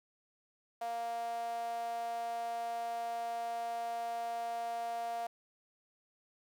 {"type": "tone with high-pass filter", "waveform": "sawtooth", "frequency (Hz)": 233.1, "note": "A#3", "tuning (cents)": 0, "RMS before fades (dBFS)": -38, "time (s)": [0.81, 5.27], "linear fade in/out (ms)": 5, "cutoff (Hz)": 690, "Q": 7.8, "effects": []}